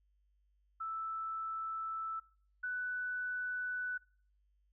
sine tone pair in turn, 1318.5 / 1489.8 Hz, E6 / F#6, 0 / +11 cents, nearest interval major second, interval 211 cents, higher second, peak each -37 / -35 dBFS, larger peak second, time 0.8-2.2 / 2.63-3.98 s, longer first, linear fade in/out 10 ms, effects noise-tail reverb RT60 0.5 s tail -23 dB re dry + added 50 Hz sine -70 dBFS peak until 4.72 s

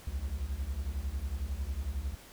triangle beating tone pair, 61.74 / 72.74 Hz, B1 / D2, 0 / -16 cents, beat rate 11 Hz, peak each -34 / -33 dBFS, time 0.07-2.15 s, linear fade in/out 5 ms, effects pink hiss -53 dBFS RMS until 2.32 s

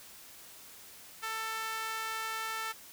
sawtooth tone with high-pass filter, 444.1 Hz, A4, 16 cents sharp, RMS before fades -37 dBFS, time 1.22-2.73 s, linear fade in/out 20 ms, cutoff 1300 Hz, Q 1.8, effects white hiss -52 dBFS RMS until 2.92 s

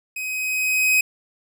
45% pulse tone with level ramp, 2522 Hz, D#7, 23 cents sharp, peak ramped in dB -27 to -14 dBFS, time 0.16-1.01 s, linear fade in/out 5 ms, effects none

